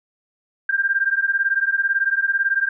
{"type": "beating tone pair", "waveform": "sine", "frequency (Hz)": [1582, 1600], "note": ["G6", "G6"], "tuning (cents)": [15, 35], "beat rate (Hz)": 18, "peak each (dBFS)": -20, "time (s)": [0.69, 2.69], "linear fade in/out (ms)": 5, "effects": []}